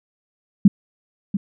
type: tone with echo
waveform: sine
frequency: 198.8 Hz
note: G3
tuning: 25 cents sharp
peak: -5 dBFS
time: 0.65-0.68 s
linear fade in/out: 5 ms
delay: 690 ms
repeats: 1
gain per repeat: -12 dB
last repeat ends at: 1.37 s
effects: none